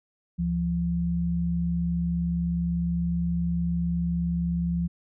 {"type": "tone pair together", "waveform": "sine", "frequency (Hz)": [72.2, 171.72], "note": ["D2", "F3"], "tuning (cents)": [-29, -29], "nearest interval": "octave + minor third", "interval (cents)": 1500, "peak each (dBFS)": [-31, -24], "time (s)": [0.38, 4.88], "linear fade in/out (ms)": 20, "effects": []}